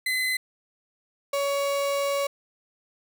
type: tone pair in turn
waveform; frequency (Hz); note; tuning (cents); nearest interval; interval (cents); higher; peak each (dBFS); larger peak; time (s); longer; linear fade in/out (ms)
35% pulse; 2032 / 561.1; B6 / C#5; +49 / +21; octave + minor seventh; 2228; first; -22; neither; 0.06-0.37 / 1.33-2.27; second; 5
effects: none